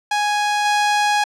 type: tone with level steps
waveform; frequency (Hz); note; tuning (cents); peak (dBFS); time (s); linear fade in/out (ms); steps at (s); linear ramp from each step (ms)
sawtooth; 830.6; G#5; 0; -13 / -11; 0.11-1.24; 5; 0.65; 5
effects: low-pass 7000 Hz 12 dB/octave